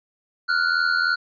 square tone pair together, 1396.9 / 1480 Hz, F6 / F#6, 0 / 0 cents, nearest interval minor second, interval 100 cents, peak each -22 dBFS, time 0.48-1.16 s, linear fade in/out 20 ms, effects resampled to 11025 Hz

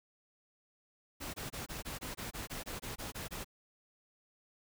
pink noise bursts, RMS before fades -42 dBFS, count 14, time 1.2-3.446 s, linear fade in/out 20 ms, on 140 ms, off 22 ms, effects none

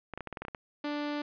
clicks, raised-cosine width 0.5 ms, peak -23 dBFS, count 10, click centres 0.137 / 0.176 / 0.207 / 0.273 / 0.327 / 0.372 / 0.42 / 0.451 / 0.483 / 0.548 s
sawtooth tone, 293.7 Hz, D4, in tune, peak -28 dBFS, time 0.84-1.22 s, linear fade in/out 5 ms
effects resampled to 11025 Hz + 10-bit

